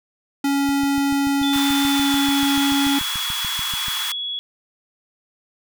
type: tone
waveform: square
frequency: 279.4 Hz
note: C#4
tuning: 14 cents sharp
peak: -18 dBFS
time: 0.44-2.99 s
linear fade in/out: 5 ms
type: click train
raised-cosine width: 5 ms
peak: -23 dBFS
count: 23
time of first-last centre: 0.69-3.883 s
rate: 6.89 Hz
type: tone with pitch glide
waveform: sine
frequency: 3520 to 3365 Hz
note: A7 to G#7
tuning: 0 to +22 cents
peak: -24 dBFS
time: 1.43-4.39 s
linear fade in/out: 0 ms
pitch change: -78 cents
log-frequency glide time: 1.85-2.46 s
type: high-pass noise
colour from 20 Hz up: pink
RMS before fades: -28 dBFS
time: 1.53-4.12 s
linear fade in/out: 2 ms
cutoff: 940 Hz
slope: 48 dB/octave
effects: none